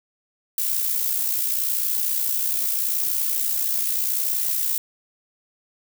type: noise with amplitude modulation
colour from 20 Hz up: violet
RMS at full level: -21 dBFS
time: 0.58-4.78 s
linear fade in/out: 2 ms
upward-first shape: sine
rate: 60.8 Hz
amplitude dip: 50%
effects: none